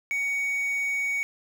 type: tone with quantisation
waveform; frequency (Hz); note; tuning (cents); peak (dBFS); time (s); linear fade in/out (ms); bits
triangle; 2241; C#7; +18; -23; 0.11-1.23; 0; 8
effects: none